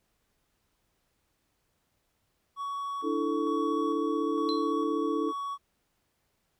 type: tone with tremolo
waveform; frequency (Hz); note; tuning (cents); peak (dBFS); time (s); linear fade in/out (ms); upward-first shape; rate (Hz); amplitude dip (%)
triangle; 1122; C#6; +21; -30; 2.56-5.58; 50; square; 1.1; 30
type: chord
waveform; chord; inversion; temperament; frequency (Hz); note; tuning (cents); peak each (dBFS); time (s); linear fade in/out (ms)
sine; D suspended second; none; equal; 293.7 / 329.6 / 440; D4 / E4 / A4; 0 / 0 / 0; -31; 3.02-5.33; 50
type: tone with exponential decay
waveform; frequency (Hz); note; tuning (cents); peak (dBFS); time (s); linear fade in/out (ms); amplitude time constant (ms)
sine; 4069; C8; -49; -30; 4.49-4.72; 0; 50
effects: pink hiss -75 dBFS RMS until 6.59 s